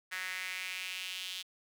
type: tone with high-pass filter sweep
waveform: sawtooth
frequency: 185 Hz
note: F#3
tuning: in tune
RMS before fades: -40 dBFS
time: 0.11-1.43 s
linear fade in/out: 20 ms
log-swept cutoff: 1800 to 3300 Hz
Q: 3.4
effects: none